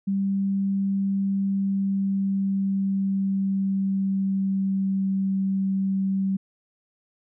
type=tone with pitch glide; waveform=sine; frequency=196 to 193.08 Hz; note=G3 to G3; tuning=0 to -26 cents; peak=-21 dBFS; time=0.07-6.37 s; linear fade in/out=10 ms; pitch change=-26 cents; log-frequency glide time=1.46-5.15 s; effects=none